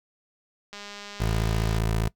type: click train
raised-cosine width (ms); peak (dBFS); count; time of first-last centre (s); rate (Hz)
0.2; -23; 215; 0.73-1.779; 204
type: tone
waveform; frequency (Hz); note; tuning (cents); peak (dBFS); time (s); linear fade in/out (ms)
20% pulse; 55; A1; 0; -18; 1.2-2.08; 5
effects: noise-tail reverb RT60 0.1 s tail -20 dB re dry